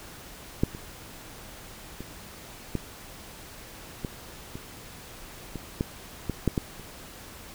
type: clicks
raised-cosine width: 3 ms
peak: -8 / -25 / -24 / -14 / -17 / -23 / -21 / -12 / -15 / -9 / -12 / -30 dBFS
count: 12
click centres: 0.635 / 0.749 / 2.006 / 2.753 / 4.048 / 4.555 / 5.557 / 5.809 / 6.297 / 6.477 / 6.578 / 6.797 s
effects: pink hiss -45 dBFS RMS until 7.54 s